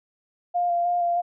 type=tone with vibrato; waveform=sine; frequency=698.5 Hz; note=F5; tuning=in tune; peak=-20 dBFS; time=0.54-1.22 s; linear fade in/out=20 ms; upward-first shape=square; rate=3.2 Hz; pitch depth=15 cents each way; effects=none